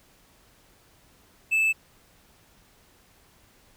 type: tone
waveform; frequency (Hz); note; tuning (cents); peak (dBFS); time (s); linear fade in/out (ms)
triangle; 2627; E7; -7; -18; 1.51-1.73; 20
effects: pink hiss -59 dBFS RMS until 3.76 s